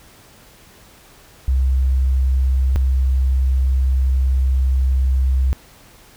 sine tone pair in turn, 65.41 / 65.41 Hz, C2 / C2, 0 / 0 cents, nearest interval unison, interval 0 cents, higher neither, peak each -13 dBFS, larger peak neither, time 1.48-2.76 / 2.76-5.53 s, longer second, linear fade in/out 0 ms, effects pink hiss -47 dBFS RMS until 6.16 s

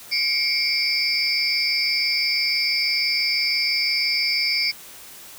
sine tone cluster, 2174 / 2320 / 4718 / 5240 Hz, C#7 / D7 / D8 / E8, -34 / -22 / +7 / -11 cents, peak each -26 / -27 / -23 / -24 dBFS, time 0.11-4.72 s, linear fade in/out 20 ms, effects white hiss -42 dBFS RMS until 5.38 s

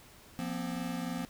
square chord, F suspended fourth, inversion none, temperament equal with one note detuned, 174.61 / 238.3 / 261.6 Hz, F3 / Bb3 / C4, 0 / +38 / 0 cents, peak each -39 / -39 / -40 dBFS, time 0.39-1.25 s, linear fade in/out 0 ms, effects pink hiss -56 dBFS RMS until 1.29 s

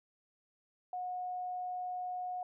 sine tone, 727 Hz, F#5, 31 cents flat, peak -36 dBFS, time 0.93-2.43 s, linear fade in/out 2 ms, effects none

